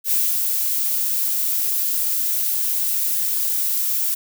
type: noise with ADSR envelope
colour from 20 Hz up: violet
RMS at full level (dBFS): -18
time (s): 0.04-4.15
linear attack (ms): 70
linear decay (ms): 270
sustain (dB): -3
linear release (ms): 13
effects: none